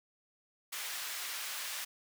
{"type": "high-pass noise", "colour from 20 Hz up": "pink", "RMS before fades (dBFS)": -40, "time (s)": [0.72, 1.85], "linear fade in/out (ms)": 10, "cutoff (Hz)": 1500, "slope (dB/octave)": 12, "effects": []}